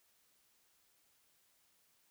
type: silence
effects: white hiss -73 dBFS RMS until 2.1 s